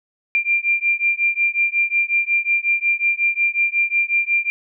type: beating tone pair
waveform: sine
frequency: 2379 / 2384.5 Hz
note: D7 / D7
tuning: +22 / +26 cents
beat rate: 5.5 Hz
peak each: -19 dBFS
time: 0.35-4.5 s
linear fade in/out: 0 ms
effects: none